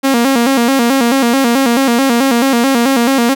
sawtooth tone with vibrato, 252.7 Hz, B3, 40 cents sharp, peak -5 dBFS, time 0.03-3.35 s, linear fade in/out 20 ms, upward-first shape square, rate 4.6 Hz, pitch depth 120 cents each way, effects none

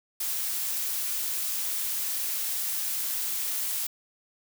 blue noise, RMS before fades -30 dBFS, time 0.2-3.87 s, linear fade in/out 5 ms, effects none

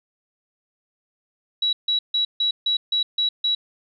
sine tone bursts, 3900 Hz, B7, 23 cents flat, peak -18 dBFS, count 8, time 1.62-3.55 s, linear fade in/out 5 ms, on 110 ms, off 150 ms, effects none

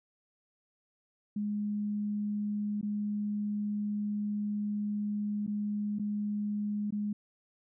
sine tone with dropouts, 207.7 Hz, G#3, in tune, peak -30 dBFS, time 1.36-7.13 s, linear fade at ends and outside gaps 5 ms, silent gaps 2.813-2.828 / 5.466-5.476 / 5.987-5.995 / 6.907-6.923 s, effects none

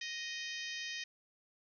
harmonic tone, 622.3 Hz, D#5, in tune, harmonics 3 / 4 / 5 / 6 / 7 / 8 / 9 / 10, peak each -44 / -46 / -47 / -48 / -53 / -49 / -52 / -53 dBFS, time 0.01-1.04 s, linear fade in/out 5 ms, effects none

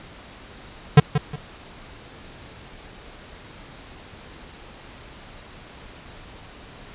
square tone with echo, 147.2 Hz, D3, 4 cents sharp, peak -6 dBFS, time 0.97-1 s, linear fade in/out 5 ms, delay 180 ms, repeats 2, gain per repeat -11 dB, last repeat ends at 1.36 s, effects pink hiss -43 dBFS RMS until 6.94 s + resampled to 8000 Hz

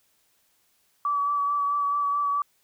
sine tone with vibrato, 1148 Hz, D6, 40 cents flat, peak -22 dBFS, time 1.05-2.42 s, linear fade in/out 2 ms, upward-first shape sine, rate 4.6 Hz, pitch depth 20 cents each way, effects white hiss -67 dBFS RMS until 2.63 s

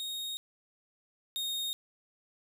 40% pulse tone pair in turn, 3729 / 3710 Hz, A#7 / A#7, 0 / -9 cents, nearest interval unison, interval 9 cents, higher first, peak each -34 / -31 dBFS, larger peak second, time 0-0.37 / 1.36-1.73 s, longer neither, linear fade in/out 0 ms, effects none

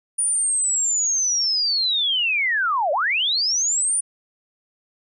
sine linear two-way sweep, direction down then up, 9580 to 543 to 9580 Hz, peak -18 dBFS, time 0.18-4.01 s, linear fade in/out 10 ms, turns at 2.92 s, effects none

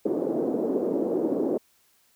white band-pass noise, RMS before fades -26 dBFS, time 0.05-1.58 s, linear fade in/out 10 ms, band 250 to 450 Hz, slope 24 dB/octave, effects white hiss -64 dBFS RMS until 2.15 s

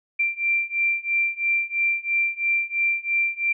sine beating tone pair, 2359 / 2362 Hz, D7 / D7, +7 / +9 cents, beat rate 3 Hz, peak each -24 / -23 dBFS, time 0.19-3.53 s, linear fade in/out 10 ms, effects none

